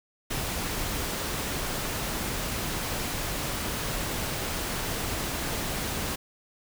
pink noise, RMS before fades -31 dBFS, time 0.3-6.16 s, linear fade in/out 10 ms, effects none

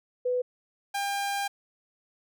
sine / sawtooth tone pair in turn, 497.7 / 800.5 Hz, B4 / G5, +13 / +36 cents, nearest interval minor sixth, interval 823 cents, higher second, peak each -24 dBFS, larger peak neither, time 0.25-0.42 / 0.94-1.48 s, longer second, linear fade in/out 10 ms, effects none

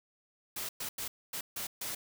white noise bursts at uneven times, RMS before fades -38 dBFS, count 6, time 0.56-0.69 / 0.8-0.89 / 0.98-1.08 / 1.33-1.41 / 1.56-1.67 / 1.81-1.95 s, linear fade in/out 5 ms, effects none

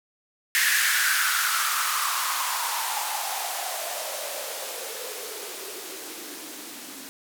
violet noise with band-pass filter sweep, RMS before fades -28 dBFS, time 0.55-7.09 s, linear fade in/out 0 ms, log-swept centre 1800 to 250 Hz, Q 5.8, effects none

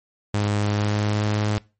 sawtooth tone with pitch glide, 103.4 to 105.39 Hz, G#2 to G#2, -7 to +26 cents, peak -16 dBFS, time 0.34-1.58 s, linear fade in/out 0 ms, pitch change +33 cents, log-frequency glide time 0.59-1.26 s, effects noise-tail reverb RT60 0.3 s tail -23 dB re dry + MP3 32 kbps

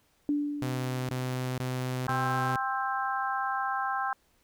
sine tone with exponential decay, 291.7 Hz, D4, 12 cents flat, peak -23 dBFS, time 0.29-1.54 s, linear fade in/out 1 ms, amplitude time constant 270 ms
sawtooth tone bursts, 127.6 Hz, C3, 43 cents flat, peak -26 dBFS, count 4, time 0.62-2.56 s, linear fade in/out 0 ms, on 470 ms, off 20 ms
harmonic tone, 263.7 Hz, C4, 14 cents sharp, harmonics 3 / 4 / 5 / 6, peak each -32 / -33 / -34 / -35 dBFS, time 2.08-4.13 s, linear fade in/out 2 ms
effects pink hiss -68 dBFS RMS until 4.43 s

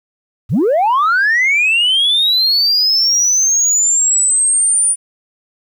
sine linear sweep, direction up, 73.42 to 9470 Hz, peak -8 dBFS, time 0.49-4.96 s, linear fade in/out 50 ms, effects tanh soft clip ceiling -8 dBFS + 8-bit

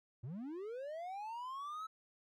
triangle linear sweep, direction up, 104.6 to 1316 Hz, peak -40 dBFS, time 0.23-1.87 s, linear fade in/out 10 ms, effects none

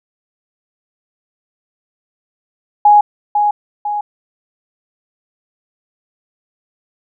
sine tone with echo, 831 Hz, G#5, 1 cent sharp, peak -4 dBFS, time 2.85-3.01 s, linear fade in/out 5 ms, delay 500 ms, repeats 2, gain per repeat -6 dB, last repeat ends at 4.01 s, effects none

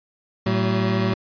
25% pulse tone pair together, 111.87 / 190 Hz, A2 / F#3, +29 / +46 cents, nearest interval major sixth, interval 917 cents, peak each -18 / -18 dBFS, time 0.46-1.14 s, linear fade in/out 5 ms, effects resampled to 11025 Hz

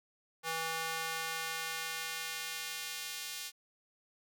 square tone with high-pass filter sweep, 162.9 Hz, E3, 20 cents flat, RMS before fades -39 dBFS, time 0.43-3.52 s, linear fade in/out 50 ms, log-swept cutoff 860 to 3400 Hz, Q 0.8, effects none

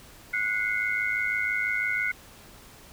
sine tone cluster, 1467 / 2070 / 2176 Hz, F#6 / C7 / C#7, -15 / -19 / -33 cents, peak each -29 dBFS, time 0.33-2.12 s, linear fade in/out 10 ms, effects pink hiss -50 dBFS RMS until 2.92 s

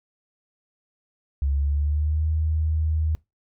sine tone with pitch glide, 69.5 to 78.46 Hz, C#2 to D#2, +5 to +15 cents, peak -20 dBFS, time 1.42-3.15 s, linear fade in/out 0 ms, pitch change +210 cents, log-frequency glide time 1.52-2.27 s, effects noise-tail reverb RT60 0.2 s tail -22 dB re dry

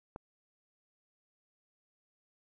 click, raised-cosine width 1 ms, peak -28 dBFS, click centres 0.161 s, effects none

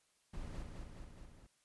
brown noise with echo, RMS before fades -45 dBFS, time 0.33-0.63 s, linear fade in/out 10 ms, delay 210 ms, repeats 4, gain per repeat -3 dB, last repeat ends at 1.47 s, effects white hiss -75 dBFS RMS until 1.64 s + resampled to 24000 Hz

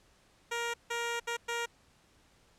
10% pulse tone bursts at uneven times, 469.9 Hz, A#4, 14 cents sharp, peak -24 dBFS, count 4, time 0.51-0.74 / 0.9-1.2 / 1.27-1.37 / 1.48-1.66 s, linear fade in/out 10 ms, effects pink hiss -65 dBFS RMS until 2.58 s + low-pass 9000 Hz 12 dB/octave

